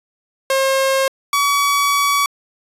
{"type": "tone pair in turn", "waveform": "sawtooth", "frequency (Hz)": [536, 1135.7], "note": ["C5", "C#6"], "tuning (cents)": [42, 42], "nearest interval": "octave + minor second", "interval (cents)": 1300, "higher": "second", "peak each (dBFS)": -10, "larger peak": "neither", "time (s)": [[0.5, 1.08], [1.33, 2.26]], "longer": "second", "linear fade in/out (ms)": 2, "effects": ["resampled to 32000 Hz"]}